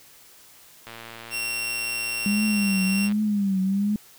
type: click train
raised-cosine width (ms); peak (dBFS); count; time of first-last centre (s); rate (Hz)
0.3; -23; 260; 0.87-3.122; 115
type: tone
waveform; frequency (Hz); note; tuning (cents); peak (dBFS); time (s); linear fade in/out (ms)
sawtooth; 2736; F7; -36; -23; 1.3-3.1; 50
type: tone with vibrato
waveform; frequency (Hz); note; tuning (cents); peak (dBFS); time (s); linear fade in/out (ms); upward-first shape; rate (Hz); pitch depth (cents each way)
sine; 200.6; G3; +40; -20; 2.26-3.96; 2; triangle; 1.3; 120
effects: white hiss -51 dBFS RMS until 4.18 s